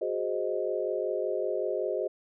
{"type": "chord", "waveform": "sine", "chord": "Ab dominant seventh", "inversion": "third", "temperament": "equal", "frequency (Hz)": [370, 415.3, 523.3, 622.3], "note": ["Gb4", "Ab4", "C5", "Eb5"], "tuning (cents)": [0, 0, 0, 0], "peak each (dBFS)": -33, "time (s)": [0.01, 2.08], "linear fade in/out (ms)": 10, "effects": []}